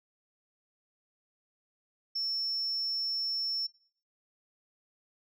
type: tone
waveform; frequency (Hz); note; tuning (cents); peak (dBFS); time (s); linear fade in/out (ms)
sine; 5400; E8; +41; -29; 2.15-3.67; 10
effects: noise-tail reverb RT60 0.6 s tail -25 dB re dry + tanh soft clip ceiling -26 dBFS